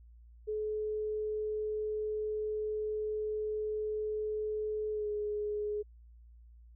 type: tone with pitch glide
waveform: sine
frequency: 427.7 to 418.7 Hz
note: A4 to G#4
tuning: -49 to +14 cents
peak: -32 dBFS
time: 0.47-5.83 s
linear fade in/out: 20 ms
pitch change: -37 cents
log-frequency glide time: 4.92-5.08 s
effects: added 58 Hz sine -53 dBFS peak until 6.75 s